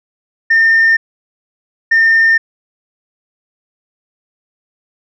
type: tone pair in turn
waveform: sine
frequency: 1811 / 1811 Hz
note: A6 / A6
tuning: +49 / +49 cents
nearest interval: unison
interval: 0 cents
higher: neither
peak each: -5 dBFS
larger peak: neither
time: 0.5-0.97 / 1.91-2.38 s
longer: neither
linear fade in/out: 10 ms
effects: tanh soft clip ceiling -4 dBFS